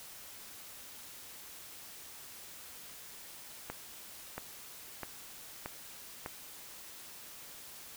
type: accelerating click train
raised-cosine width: 0.5 ms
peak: -23 dBFS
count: 5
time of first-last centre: 3.7-6.261 s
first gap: 680 ms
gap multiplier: 0.96
effects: white hiss -50 dBFS RMS until 7.96 s